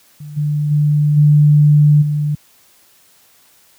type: tone with level steps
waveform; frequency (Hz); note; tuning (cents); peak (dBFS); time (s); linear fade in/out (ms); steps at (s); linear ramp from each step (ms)
sine; 148.4; D3; +18; -28 / -14 / -10 / -6 / -14; 0.2-2.35; 5; 0.36 / 0.7 / 1.16 / 2.01; 20
effects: white hiss -51 dBFS RMS until 3.78 s + high-pass 60 Hz 12 dB/octave